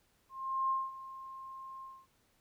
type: tone with ADSR envelope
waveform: sine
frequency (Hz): 1062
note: C6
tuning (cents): +25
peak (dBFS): -28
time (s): 0.29-2.07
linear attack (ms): 410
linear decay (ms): 210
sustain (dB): -16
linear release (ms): 240
effects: pink hiss -72 dBFS RMS until 2.4 s